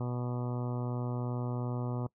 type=harmonic tone; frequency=122.7 Hz; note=B2; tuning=11 cents flat; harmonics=1 / 2 / 3 / 4 / 5 / 6 / 7 / 8 / 9 / 10; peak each=-33 / -39 / -43 / -45 / -47 / -49 / -50 / -51 / -52 / -53 dBFS; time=0-2.07 s; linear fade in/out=5 ms; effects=noise-tail reverb RT60 0.1 s tail -22 dB re dry